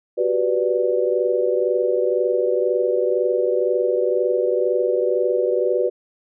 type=chord; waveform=sine; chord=G major seventh; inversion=third; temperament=equal; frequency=370 / 392 / 493.9 / 587.3 Hz; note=F#4 / G4 / B4 / D5; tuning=0 / 0 / 0 / 0 cents; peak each=-22 / -25 / -20 / -24 dBFS; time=0.17-5.9 s; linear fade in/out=20 ms; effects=none